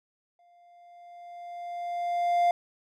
triangle tone with exponential growth, 698.5 Hz, F5, in tune, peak -17 dBFS, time 0.39-2.51 s, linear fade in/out 2 ms, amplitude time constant 460 ms, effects none

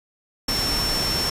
sine tone in noise, 5420 Hz, E8, 47 cents sharp, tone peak -23 dBFS, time 0.48-1.3 s, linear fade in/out 5 ms, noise pink, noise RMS -26 dBFS, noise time 0.48-1.3 s, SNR 0 dB, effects resampled to 32000 Hz

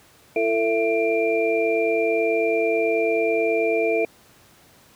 sine tone cluster, 338.4 / 447.6 / 666 / 2378 Hz, E4 / A4 / E5 / D7, +45 / +30 / +18 / +21 cents, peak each -26 / -21 / -24 / -27 dBFS, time 0.36-4.05 s, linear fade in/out 2 ms, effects pink hiss -53 dBFS RMS until 4.95 s + high-pass 80 Hz 12 dB/octave

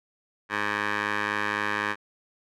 15% pulse tone with band-pass filter, 103.83 Hz, G#2, in tune, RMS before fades -28 dBFS, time 0.49-1.96 s, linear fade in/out 50 ms, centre 1600 Hz, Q 2.1, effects none

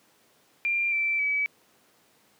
sine tone with pitch steps, 2384 / 2335 / 2287 Hz, D7 / D7 / D7, +25 / -11 / -47 cents, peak -23 dBFS, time 0.65-1.46 s, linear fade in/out 0 ms, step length 270 ms, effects pink hiss -62 dBFS RMS until 2.39 s + high-pass 200 Hz 12 dB/octave

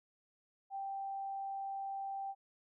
sine tone, 784 Hz, G5, in tune, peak -38 dBFS, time 0.7-2.35 s, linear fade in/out 50 ms, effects none

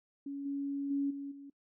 sine tone with level steps, 280 Hz, C#4, 18 cents sharp, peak -37 / -33 / -29 / -38 / -46 dBFS, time 0.26-1.5 s, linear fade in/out 5 ms, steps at 0.45 / 0.9 / 1.1 / 1.31 s, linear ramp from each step 10 ms, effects noise-tail reverb RT60 0.1 s tail -24 dB re dry

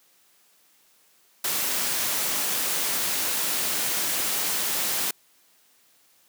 white noise, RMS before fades -26 dBFS, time 1.44-5.11 s, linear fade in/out 5 ms, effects white hiss -61 dBFS RMS until 6.28 s + high-pass 150 Hz 12 dB/octave

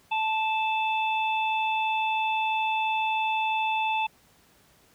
harmonic tone, 877 Hz, A5, 6 cents flat, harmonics 1 / 3 / 4, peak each -25 / -29 / -37 dBFS, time 0.11-4.07 s, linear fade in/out 10 ms, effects pink hiss -60 dBFS RMS until 4.94 s + high-pass 60 Hz 12 dB/octave

